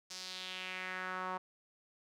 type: tone with band-pass filter sweep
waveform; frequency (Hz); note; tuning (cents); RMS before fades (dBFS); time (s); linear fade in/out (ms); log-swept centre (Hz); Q
sawtooth; 185; F#3; 0; -42; 0.1-1.38; 10; 5600 to 1000; 2.6
effects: none